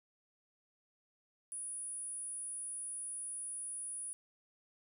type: tone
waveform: sine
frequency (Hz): 9780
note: D#9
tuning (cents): -31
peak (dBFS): -40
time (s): 1.52-4.13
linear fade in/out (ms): 0
effects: none